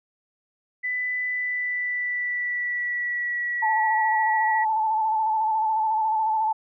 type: tone with pitch glide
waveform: sine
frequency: 1995 to 1933.7 Hz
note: B6 to B6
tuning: +17 to -37 cents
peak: -24 dBFS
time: 0.83-4.65 s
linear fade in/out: 20 ms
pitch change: -54 cents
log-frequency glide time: 1.26-3.4 s
type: tone with vibrato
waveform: sine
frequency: 875 Hz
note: A5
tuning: 10 cents flat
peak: -20 dBFS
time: 3.62-6.53 s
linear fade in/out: 10 ms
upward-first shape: square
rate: 14 Hz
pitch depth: 28 cents each way
effects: none